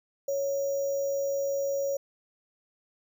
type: tone with sample-and-hold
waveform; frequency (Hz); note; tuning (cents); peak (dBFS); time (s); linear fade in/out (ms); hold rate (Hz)
sine; 554.4; C#5; 0; -26; 0.28-1.97; 5; 6300
effects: none